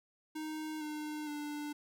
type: tone with pitch steps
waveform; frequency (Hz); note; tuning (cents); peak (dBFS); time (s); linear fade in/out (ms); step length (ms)
square; 310.6 / 303 / 295.5; D#4 / D#4 / D4; -3 / -46 / +11; -39; 0.35-1.73; 10; 460
effects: none